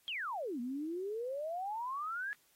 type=exponential two-way sweep; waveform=sine; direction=down then up; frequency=3322 to 233.1 to 1712 Hz; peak=-36 dBFS; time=0.08-2.33 s; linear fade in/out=0 ms; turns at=0.6 s; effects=white hiss -70 dBFS RMS until 2.55 s + AAC 48 kbps